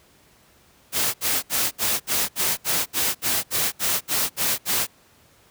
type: noise bursts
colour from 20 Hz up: white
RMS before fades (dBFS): -22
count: 14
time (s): 0.92-4.871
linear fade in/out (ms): 50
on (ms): 220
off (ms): 67
effects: pink hiss -56 dBFS RMS until 5.5 s + high-pass 60 Hz 12 dB/octave